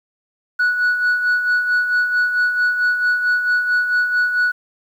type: tone with tremolo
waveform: sine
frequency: 1471 Hz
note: F#6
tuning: 11 cents flat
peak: -10 dBFS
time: 0.59-4.52 s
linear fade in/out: 10 ms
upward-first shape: sine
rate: 4.5 Hz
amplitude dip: 60%
effects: tanh soft clip ceiling -12 dBFS + 8-bit